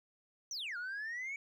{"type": "exponential two-way sweep", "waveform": "sine", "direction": "down then up", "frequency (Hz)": [6280, 1402, 2277], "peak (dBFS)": -36, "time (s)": [0.51, 1.36], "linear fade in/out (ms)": 2, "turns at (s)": 0.77, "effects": ["tanh soft clip ceiling -37 dBFS", "13-bit"]}